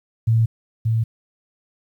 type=tone pair in turn; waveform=sine; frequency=113.3 / 112.86 Hz; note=A#2 / A2; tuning=-49 / +44 cents; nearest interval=unison; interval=7 cents; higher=first; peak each=-13 / -16 dBFS; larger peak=first; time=0.27-0.46 / 0.85-1.04 s; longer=neither; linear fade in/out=10 ms; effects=9-bit